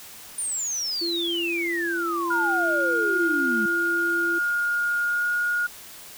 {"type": "exponential sweep", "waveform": "sine", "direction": "down", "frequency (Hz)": [9397, 207.7], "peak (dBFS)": -25, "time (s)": [0.38, 3.66], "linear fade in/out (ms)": 5}
{"type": "tone", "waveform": "sine", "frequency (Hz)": 340, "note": "F4", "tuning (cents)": -46, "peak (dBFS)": -27, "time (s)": [1.01, 4.39], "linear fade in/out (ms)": 10}
{"type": "tone with pitch glide", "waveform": "sine", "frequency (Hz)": [1424, 1434.7], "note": ["F6", "F6"], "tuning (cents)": [33, 46], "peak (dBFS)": -21, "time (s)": [2.3, 5.67], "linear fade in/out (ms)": 10, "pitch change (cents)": 13, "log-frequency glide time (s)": [5.09, 5.27]}
{"effects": ["tanh soft clip ceiling -10 dBFS", "white hiss -43 dBFS RMS until 6.17 s"]}